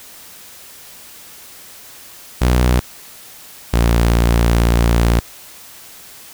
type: tone pair in turn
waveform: sawtooth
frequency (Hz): 61.7 / 57.97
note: B1 / A#1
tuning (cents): -1 / -9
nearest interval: minor second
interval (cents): 108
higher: first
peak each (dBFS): -7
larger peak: neither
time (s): 2.41-2.8 / 3.73-5.2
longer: second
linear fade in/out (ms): 10
effects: white hiss -39 dBFS RMS until 6.33 s